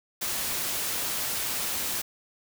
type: noise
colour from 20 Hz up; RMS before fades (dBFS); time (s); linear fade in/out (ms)
white; -30; 0.21-2.02; 10
effects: none